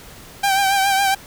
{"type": "tone with vibrato", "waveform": "sawtooth", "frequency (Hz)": 784, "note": "G5", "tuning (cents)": 0, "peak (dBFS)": -11, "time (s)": [0.43, 1.15], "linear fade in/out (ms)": 10, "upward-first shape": "triangle", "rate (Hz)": 7.2, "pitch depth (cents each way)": 49, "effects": ["pink hiss -41 dBFS RMS until 1.26 s"]}